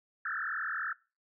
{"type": "tone with frequency modulation", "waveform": "sine", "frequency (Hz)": 1547, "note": "G6", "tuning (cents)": -23, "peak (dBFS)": -32, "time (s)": [0.25, 0.93], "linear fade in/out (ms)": 5, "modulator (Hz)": 41, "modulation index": 6, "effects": ["noise-tail reverb RT60 0.3 s tail -21 dB re dry"]}